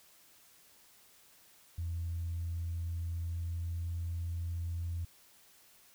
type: tone with pitch glide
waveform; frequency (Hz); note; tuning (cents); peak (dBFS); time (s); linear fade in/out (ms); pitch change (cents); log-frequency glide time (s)
sine; 84.5 to 85.14; E2 to F2; +43 to -44; -33; 1.78-5.05; 5; +13; 3.14-4.22
effects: tanh soft clip ceiling -29 dBFS + white hiss -62 dBFS RMS until 5.94 s